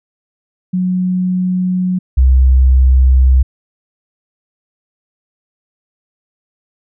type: tone pair in turn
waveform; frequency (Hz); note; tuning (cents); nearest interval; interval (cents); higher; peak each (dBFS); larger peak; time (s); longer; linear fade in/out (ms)
sine; 183 / 64.7; F#3 / C2; -19 / -19; octave + tritone; 1800; first; -12 / -5; second; 0.73-1.99 / 2.17-3.43; neither; 10
effects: none